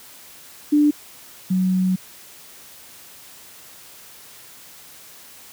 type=tone pair in turn; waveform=sine; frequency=295.8 / 185.75 Hz; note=D4 / F#3; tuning=+13 / +7 cents; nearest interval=minor sixth; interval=806 cents; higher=first; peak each=-12 / -16 dBFS; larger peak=first; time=0.72-0.91 / 1.5-1.96 s; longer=second; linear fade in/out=10 ms; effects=white hiss -44 dBFS RMS until 5.52 s + high-pass 60 Hz 12 dB/octave